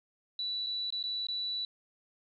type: tone with dropouts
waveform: sine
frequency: 3951 Hz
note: B7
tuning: in tune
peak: -32 dBFS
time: 0.39-1.65 s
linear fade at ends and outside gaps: 2 ms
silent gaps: 0.664-0.668 / 0.904-0.924 / 1.028-1.038 / 1.269-1.285 s
effects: none